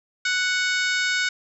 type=harmonic tone with a mistuned harmonic; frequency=740 Hz; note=F#5; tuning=in tune; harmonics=2 / 3 / 4 / 5 / 6 / 7 / 8 / 9 / 10; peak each=-23 / -27 / -34 / -30 / -33 / -33 / -40 / -37 / -38 dBFS; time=0.25-1.29 s; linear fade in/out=5 ms; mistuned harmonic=10; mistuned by=+26 cents; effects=none